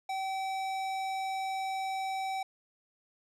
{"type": "tone with tanh clipping", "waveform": "sine", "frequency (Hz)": 768, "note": "G5", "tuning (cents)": -36, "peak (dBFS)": -34, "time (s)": [0.09, 2.43], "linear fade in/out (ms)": 5, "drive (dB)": 18, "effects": []}